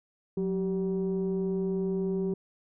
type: tone pair together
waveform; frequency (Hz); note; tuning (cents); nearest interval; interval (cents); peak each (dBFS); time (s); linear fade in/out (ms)
sine; 182.26 / 386.2; F#3 / G4; -26 / -26; octave + minor second; 1300; -28; 0.37-2.34; 5
effects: tanh soft clip ceiling -22 dBFS